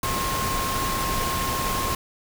sine tone in noise, 1069 Hz, C6, 37 cents sharp, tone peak -27 dBFS, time 0.03-1.95 s, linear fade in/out 2 ms, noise pink, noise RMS -27 dBFS, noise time 0.03-1.95 s, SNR -3 dB, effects none

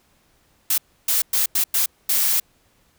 blue noise bursts at uneven times, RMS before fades -19 dBFS, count 6, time 0.7-0.78 / 1.08-1.22 / 1.33-1.46 / 1.55-1.64 / 1.74-1.86 / 2.09-2.4 s, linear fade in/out 5 ms, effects pink hiss -61 dBFS RMS until 2.98 s

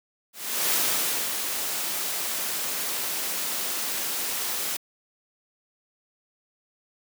white noise with ADSR envelope, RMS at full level -23 dBFS, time 0.33-4.77 s, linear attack 390 ms, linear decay 590 ms, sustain -6 dB, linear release 8 ms, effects high-pass 200 Hz 12 dB/octave

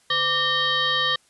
sine tone with frequency modulation, 2489 Hz, D#7, in tune, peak -19 dBFS, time 0.1-1.16 s, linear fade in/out 5 ms, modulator 659 Hz, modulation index 2.4, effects white hiss -60 dBFS RMS until 1.29 s + resampled to 24000 Hz

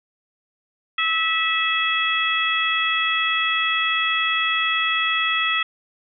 harmonic tone with a mistuned harmonic, 651 Hz, E5, 22 cents flat, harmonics 2 / 3 / 4 / 5, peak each -24 / -24 / -24 / -24 dBFS, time 0.98-5.63 s, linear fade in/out 5 ms, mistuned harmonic 5, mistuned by +38 cents, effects none

